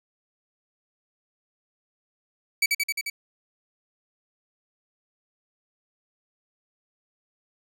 sawtooth tone with echo, 2285 Hz, D7, 48 cents flat, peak -15 dBFS, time 2.62-2.66 s, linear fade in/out 5 ms, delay 88 ms, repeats 5, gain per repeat -2 dB, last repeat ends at 3.1 s, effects none

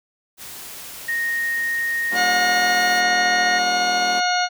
white noise, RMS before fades -36 dBFS, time 0.37-3.03 s, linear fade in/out 50 ms
sine tone, 1860 Hz, A#6, 4 cents flat, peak -20 dBFS, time 1.08-3.59 s, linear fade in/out 10 ms
15% pulse chord, G half-diminished seventh, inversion none, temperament just, 196 / 235.2 / 282.2 / 352.8 Hz, G3 / Bb3 / Db4 / F4, 0 / +16 / +31 / +18 cents, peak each -29 dBFS, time 2.11-4.21 s, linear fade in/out 20 ms
harmonic tone, 720 Hz, F#5, 47 cents flat, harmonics 1 / 2 / 3 / 4 / 5 / 6 / 8 / 9, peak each -20 / -23 / -29 / -30 / -34 / -26 / -31 / -40 dBFS, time 2.14-4.49 s, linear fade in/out 50 ms
effects none

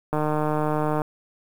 click train, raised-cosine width 1 ms, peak -11 dBFS, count 136, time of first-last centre 0.13-1.018 s, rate 152 Hz, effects 7-bit

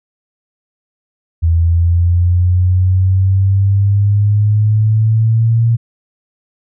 sine exponential sweep, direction up, 82.41 to 116.54 Hz, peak -8 dBFS, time 1.42-5.77 s, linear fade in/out 20 ms, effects none

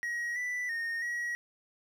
triangle tone with pitch steps, 1898 / 1977 / 1845 / 1910 Hz, A#6 / B6 / A#6 / A#6, +31 / +1 / -18 / +42 cents, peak -30 dBFS, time 0.03-1.35 s, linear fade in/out 0 ms, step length 330 ms, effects none

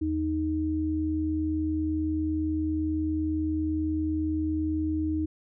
sine tone pair together, 81.1 / 311.1 Hz, E2 / D#4, -28 / 0 cents, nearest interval octave + major seventh, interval 2328 cents, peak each -31 / -26 dBFS, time 0.01-5.26 s, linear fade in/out 10 ms, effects none

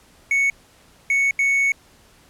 triangle tone bursts at uneven times, 2217 Hz, C#7, in tune, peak -14 dBFS, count 3, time 0.31-0.5 / 1.1-1.31 / 1.39-1.72 s, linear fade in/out 2 ms, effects pink hiss -53 dBFS RMS until 2.29 s + low-pass 12000 Hz 12 dB/octave

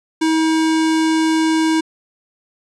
square tone, 319.4 Hz, D#4, 45 cents sharp, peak -14 dBFS, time 0.21-1.81 s, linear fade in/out 10 ms, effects resampled to 22050 Hz

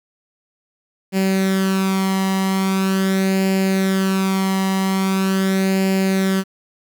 sawtooth tone with flanger, 191.4 Hz, G3, 41 cents flat, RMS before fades -18 dBFS, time 1.12-6.44 s, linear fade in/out 50 ms, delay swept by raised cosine 0.41 to 1.01 ms, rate 0.42 Hz, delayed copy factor +0.6, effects 8-bit

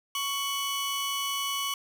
sawtooth tone pair together, 1113 / 2985 Hz, C#6 / F#7, +7 / +15 cents, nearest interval octave + perfect fourth, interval 1708 cents, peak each -28 dBFS, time 0.15-1.74 s, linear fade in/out 2 ms, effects none

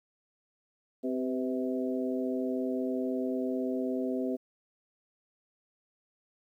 harmonic tone with a mistuned harmonic, 129.2 Hz, C3, 21 cents flat, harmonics 2 / 3 / 4 / 5, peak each -31 / -35 / -37 / -39 dBFS, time 1.03-4.37 s, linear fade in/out 20 ms, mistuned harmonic 4, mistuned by -44 cents, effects 11-bit

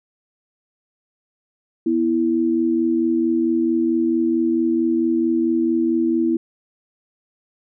sine tone pair together, 245.1 / 329.6 Hz, B3 / E4, -13 / 0 cents, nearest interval perfect fourth, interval 513 cents, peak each -21 / -17 dBFS, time 1.86-6.37 s, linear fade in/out 5 ms, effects none

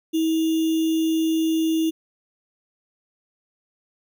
sine tone with sample-and-hold, 322 Hz, E4, 41 cents flat, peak -18 dBFS, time 0.13-1.91 s, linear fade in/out 20 ms, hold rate 3150 Hz, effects none

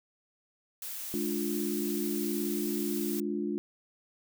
blue noise, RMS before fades -39 dBFS, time 0.82-3.2 s, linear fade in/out 2 ms
sine chord, D diminished, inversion second, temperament just, 211.4 / 293.7 / 352.4 Hz, Ab3 / D4 / F4, +31 / 0 / +16 cents, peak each -34 dBFS, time 1.14-3.58 s, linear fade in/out 0 ms
effects none

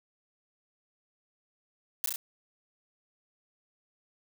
blue noise with echo, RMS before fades -29 dBFS, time 2.04-2.06 s, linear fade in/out 0 ms, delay 33 ms, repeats 3, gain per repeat -2 dB, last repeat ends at 2.159 s, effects none

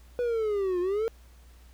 triangle linear two-way sweep, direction down then up, 493.9 to 349.2 to 461.9 Hz, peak -23 dBFS, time 0.19-1.08 s, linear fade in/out 0 ms, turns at 0.8 s, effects added 60 Hz sine -50 dBFS peak until 1.73 s + pink hiss -61 dBFS RMS until 1.73 s

